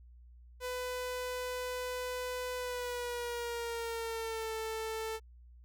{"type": "tone with pitch glide", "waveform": "sawtooth", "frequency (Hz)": [500, 442.9], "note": ["B4", "A4"], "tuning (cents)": [21, 11], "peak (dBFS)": -32, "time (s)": [0.6, 5.2], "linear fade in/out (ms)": 50, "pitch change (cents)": -210, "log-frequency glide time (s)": [2.57, 4.53], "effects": ["added 60 Hz sine -53 dBFS peak until 5.64 s"]}